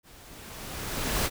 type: noise with level ramp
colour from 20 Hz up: pink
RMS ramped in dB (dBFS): -53 to -25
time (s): 0.03-1.3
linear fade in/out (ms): 50
effects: none